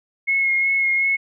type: tone with vibrato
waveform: sine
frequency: 2166 Hz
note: C#7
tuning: 41 cents flat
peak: -16 dBFS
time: 0.27-1.17 s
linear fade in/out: 20 ms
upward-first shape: sine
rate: 2.7 Hz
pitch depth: 18 cents each way
effects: none